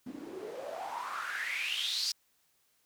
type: noise with band-pass filter sweep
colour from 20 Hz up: white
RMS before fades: -37 dBFS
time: 0.06-2.12 s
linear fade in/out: 5 ms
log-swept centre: 240 to 5100 Hz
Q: 7.4
effects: white hiss -72 dBFS RMS until 2.85 s